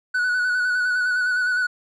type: tone with vibrato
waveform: triangle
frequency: 1480 Hz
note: F#6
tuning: in tune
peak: -17 dBFS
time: 0.14-1.67 s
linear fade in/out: 10 ms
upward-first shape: square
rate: 9.8 Hz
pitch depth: 26 cents each way
effects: resampled to 24000 Hz